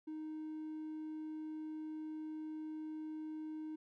triangle tone, 311.1 Hz, D#4, in tune, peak -39 dBFS, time 0.07-3.76 s, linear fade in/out 10 ms, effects tanh soft clip ceiling -36 dBFS

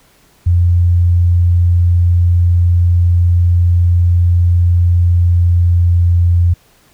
sine tone with pitch glide, 87.31 to 86.81 Hz, F2 to F2, 0 to -10 cents, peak -7 dBFS, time 0.46-6.54 s, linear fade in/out 10 ms, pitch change -10 cents, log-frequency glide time 4.96-6.16 s, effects pink hiss -50 dBFS RMS until 6.93 s

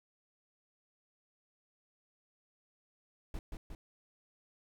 brown noise with echo, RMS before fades -39 dBFS, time 3.34-3.39 s, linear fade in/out 2 ms, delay 180 ms, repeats 2, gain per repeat -3 dB, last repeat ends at 3.75 s, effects none

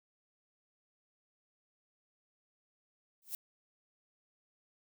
violet noise with exponential growth, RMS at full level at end -35 dBFS, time 3.22-3.35 s, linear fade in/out 1 ms, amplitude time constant 28 ms, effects none

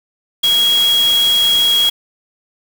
sine tone in noise, 3300 Hz, G#7, 12 cents flat, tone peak -10 dBFS, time 0.43-1.9 s, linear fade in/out 10 ms, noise white, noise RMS -23 dBFS, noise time 0.43-1.9 s, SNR +10 dB, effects none

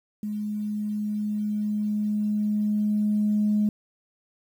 sine tone with level ramp, 210 Hz, G#3, 19 cents sharp, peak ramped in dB -27 to -18 dBFS, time 0.23-3.69 s, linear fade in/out 2 ms, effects tanh soft clip ceiling -15 dBFS + 9-bit

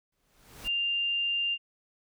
pink noise with exponential growth, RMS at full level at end -41 dBFS, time 0.12-0.68 s, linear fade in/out 5 ms, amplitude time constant 120 ms
sine tone, 2794 Hz, F7, in tune, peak -26 dBFS, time 0.64-1.58 s, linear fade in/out 50 ms
effects none

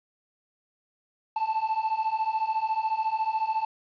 triangle beating tone pair, 871 / 885 Hz, A5 / A5, -18 / +10 cents, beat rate 14 Hz, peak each -27 / -25 dBFS, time 1.36-3.65 s, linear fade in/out 5 ms, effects resampled to 11025 Hz + 9-bit

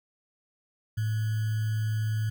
sine tone with sample-and-hold, 108.9 Hz, A2, 17 cents flat, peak -25 dBFS, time 0.97-2.3 s, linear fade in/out 10 ms, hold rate 1575 Hz, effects none

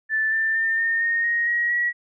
sine tone with pitch steps, 1758 / 1780.5 / 1803.3 / 1826.3 / 1849.7 / 1873.3 / 1897.3 / 1921.5 Hz, A6 / A6 / A6 / A#6 / A#6 / A#6 / A#6 / B6, -2 / +20 / +42 / -36 / -14 / +8 / +30 / -48 cents, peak -19 dBFS, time 0.09-1.93 s, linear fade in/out 50 ms, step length 230 ms, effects none

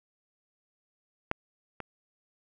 clicks, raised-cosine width 0.5 ms, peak -12 / -22 dBFS, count 2, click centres 1.314 / 1.803 s, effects none

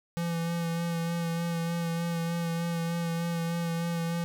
square tone with vibrato, 168.5 Hz, E3, 38 cents sharp, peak -29 dBFS, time 0.17-4.24 s, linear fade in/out 0 ms, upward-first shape sine, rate 3.3 Hz, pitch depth 20 cents each way, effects none

